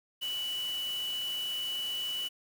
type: tone in noise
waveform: sine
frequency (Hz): 2960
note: F#7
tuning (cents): 0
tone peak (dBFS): -32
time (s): 0.21-2.29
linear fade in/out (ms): 20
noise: white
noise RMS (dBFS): -45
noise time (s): 0.21-2.29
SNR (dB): +10
effects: none